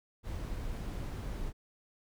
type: noise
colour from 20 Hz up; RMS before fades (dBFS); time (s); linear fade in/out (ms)
brown; -38; 0.23-1.53; 50
effects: none